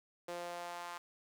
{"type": "tone with high-pass filter sweep", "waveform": "sawtooth", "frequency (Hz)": 174, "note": "F3", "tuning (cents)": -6, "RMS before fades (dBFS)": -44, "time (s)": [0.28, 0.98], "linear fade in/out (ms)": 5, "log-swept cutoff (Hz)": [480, 1000], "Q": 2.3, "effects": ["low-pass 11000 Hz 12 dB/octave", "10-bit"]}